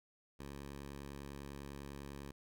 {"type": "tone", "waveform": "10% pulse", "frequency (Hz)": 70, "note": "C#2", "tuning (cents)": 18, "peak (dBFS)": -38, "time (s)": [0.39, 2.32], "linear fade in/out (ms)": 10, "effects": []}